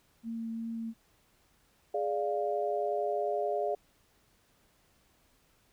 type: tone with vibrato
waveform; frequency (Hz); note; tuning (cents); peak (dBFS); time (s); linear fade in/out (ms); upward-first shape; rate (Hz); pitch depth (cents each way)
sine; 227.6; A#3; -41; -34; 0.23-0.94; 50; triangle; 2.7; 10
type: chord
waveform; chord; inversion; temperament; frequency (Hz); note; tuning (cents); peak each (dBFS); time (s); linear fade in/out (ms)
sine; D diminished; second; equal; 415.3 / 587.3 / 698.5; Ab4 / D5 / F5; 0 / 0 / 0; -33; 1.94-3.75; 5
effects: pink hiss -68 dBFS RMS until 5.72 s